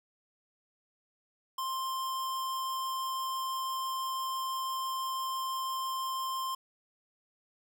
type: tone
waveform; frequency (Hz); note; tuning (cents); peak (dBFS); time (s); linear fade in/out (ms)
square; 1051; C6; +7; -33; 1.58-6.55; 5
effects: none